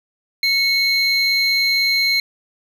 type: tone pair together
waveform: triangle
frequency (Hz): 2201 / 4155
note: C#7 / C8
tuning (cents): -13 / -13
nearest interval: major seventh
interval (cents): 1100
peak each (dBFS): -16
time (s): 0.43-2.2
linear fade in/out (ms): 2
effects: none